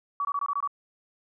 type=tone bursts; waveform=sine; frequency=1138 Hz; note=C#6; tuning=45 cents sharp; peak=-25 dBFS; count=7; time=0.2-0.675 s; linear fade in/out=2 ms; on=49 ms; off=22 ms; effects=none